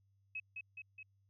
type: tone with echo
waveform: sine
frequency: 2564 Hz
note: E7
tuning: 49 cents flat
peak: -39 dBFS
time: 0.35-0.4 s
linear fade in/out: 5 ms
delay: 210 ms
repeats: 3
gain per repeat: -3 dB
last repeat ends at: 1.03 s
effects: added 98 Hz sine -70 dBFS peak until 1.29 s